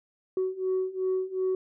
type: beating tone pair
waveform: sine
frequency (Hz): 372.8 / 375.5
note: F#4 / F#4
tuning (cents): +13 / +26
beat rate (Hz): 2.7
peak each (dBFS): -29 / -27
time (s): 0.37-1.55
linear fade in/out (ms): 2
effects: tanh soft clip ceiling -21 dBFS